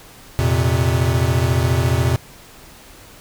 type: chord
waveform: square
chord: F suspended fourth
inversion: none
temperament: equal with one note detuned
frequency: 86.4 / 116.54 / 130.81 Hz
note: F2 / Bb2 / C3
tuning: -18 / 0 / 0 cents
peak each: -20 dBFS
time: 0.39-2.16 s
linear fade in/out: 0 ms
effects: pink hiss -43 dBFS RMS until 3.2 s